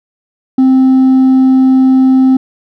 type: tone with hard clipping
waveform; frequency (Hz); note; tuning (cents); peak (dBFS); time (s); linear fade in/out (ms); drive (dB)
triangle; 261.6; C4; 0; -3; 0.58-2.37; 5; 1
effects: none